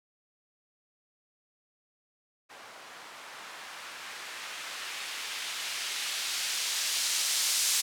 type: noise with low-pass filter sweep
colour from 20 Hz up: violet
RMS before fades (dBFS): -34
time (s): 2.49-7.82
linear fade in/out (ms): 20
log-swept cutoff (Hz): 900 to 6000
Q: 0.77
effects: none